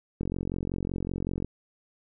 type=click train; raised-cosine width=3 ms; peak=-18 dBFS; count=57; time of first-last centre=0.21-1.446 s; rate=45.3 Hz; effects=none